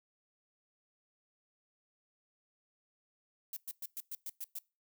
violet noise bursts, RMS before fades -41 dBFS, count 8, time 3.53-4.588 s, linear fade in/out 2 ms, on 36 ms, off 110 ms, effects noise-tail reverb RT60 0.3 s tail -24 dB re dry

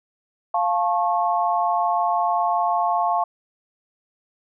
sine chord, F augmented, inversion none, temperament just, 698.5 / 873.1 / 1091.3 Hz, F5 / A5 / C#6, 0 / -14 / -27 cents, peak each -21 / -23 / -24 dBFS, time 0.54-3.24 s, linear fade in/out 5 ms, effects none

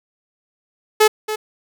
sawtooth tone with echo, 430 Hz, A4, 40 cents flat, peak -5 dBFS, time 1-1.08 s, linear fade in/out 10 ms, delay 280 ms, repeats 1, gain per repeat -12 dB, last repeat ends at 1.36 s, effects none

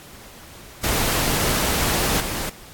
pink noise with level steps, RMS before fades -21 / -27 dBFS, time 0.83-2.5 s, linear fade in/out 10 ms, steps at 2.2 s, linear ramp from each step 2 ms, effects pink hiss -43 dBFS RMS until 2.73 s + AAC 64 kbps

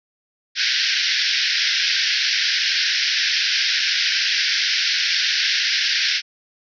white band-pass noise, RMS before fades -20 dBFS, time 0.55-6.22 s, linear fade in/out 50 ms, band 1500 to 5600 Hz, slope 96 dB/octave, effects none

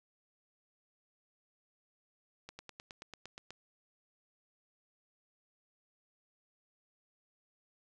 slowing click train, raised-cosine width 0.2 ms, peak -29 dBFS, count 10, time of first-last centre 2.49-3.506 s, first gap 100 ms, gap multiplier 1.03, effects none

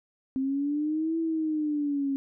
sine linear two-way sweep, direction up then down, 262 to 329.6 to 271.7 Hz, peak -25 dBFS, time 0.36-2.16 s, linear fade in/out 0 ms, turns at 1.18 s, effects none

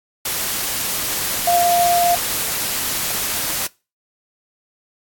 sine tone in noise, 698.5 Hz, F5, in tune, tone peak -13 dBFS, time 1.47-2.15 s, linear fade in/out 5 ms, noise white, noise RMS -22 dBFS, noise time 0.25-3.67 s, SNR +6 dB, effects noise-tail reverb RT60 0.3 s tail -23 dB re dry + AAC 64 kbps

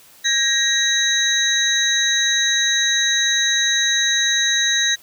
sine tone cluster, 1636 / 1887 / 3883 / 6140 / 6430 Hz, G#6 / A#6 / B7 / G8 / G8, -26 / +21 / -30 / -37 / +43 cents, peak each -25 / -21 / -18 / -24 / -27 dBFS, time 0.24-4.96 s, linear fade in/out 20 ms, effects white hiss -48 dBFS RMS until 5.02 s

